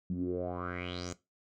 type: tone with low-pass filter sweep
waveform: 10% pulse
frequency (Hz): 89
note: F2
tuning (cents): +33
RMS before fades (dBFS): -36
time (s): 0.1-1.13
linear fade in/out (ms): 0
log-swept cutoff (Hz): 180 to 7200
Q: 5.6
effects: noise-tail reverb RT60 0.2 s tail -17 dB re dry